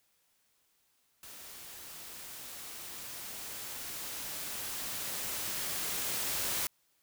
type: noise with level ramp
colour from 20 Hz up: white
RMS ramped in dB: -49 to -33 dBFS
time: 1.23-6.67 s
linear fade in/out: 2 ms
effects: white hiss -73 dBFS RMS until 7.02 s